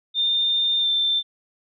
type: tone with pitch glide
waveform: sine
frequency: 3613 to 3563 Hz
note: A7 to A7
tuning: +45 to +21 cents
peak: -18 dBFS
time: 0.14-1.23 s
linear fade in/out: 50 ms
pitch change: -24 cents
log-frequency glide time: 0.81-0.87 s
effects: none

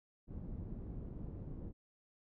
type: low-pass noise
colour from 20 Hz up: pink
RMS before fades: -45 dBFS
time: 0.27-1.73 s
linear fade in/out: 50 ms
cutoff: 260 Hz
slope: 12 dB/octave
effects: none

